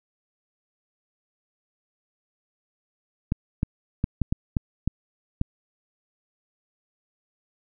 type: clicks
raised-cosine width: 5 ms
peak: -10 dBFS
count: 8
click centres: 3.321 / 3.631 / 4.041 / 4.217 / 4.325 / 4.568 / 4.876 / 5.414 s
effects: none